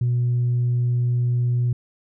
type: tone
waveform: sine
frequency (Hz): 121.9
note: B2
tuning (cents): -22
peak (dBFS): -16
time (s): 0.01-1.73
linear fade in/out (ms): 5
effects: tanh soft clip ceiling -15 dBFS